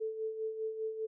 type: tone with tremolo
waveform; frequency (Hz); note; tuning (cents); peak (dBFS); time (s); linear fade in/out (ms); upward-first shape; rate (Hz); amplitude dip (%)
sine; 440; A4; 0; -32; 0-1.07; 20; sine; 5; 60
effects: none